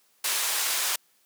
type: band-pass noise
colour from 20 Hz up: white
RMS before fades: -27 dBFS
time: 0.24-0.96 s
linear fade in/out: 5 ms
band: 720 to 12000 Hz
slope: 12 dB/octave
effects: white hiss -65 dBFS RMS until 1.25 s + high-pass 150 Hz 12 dB/octave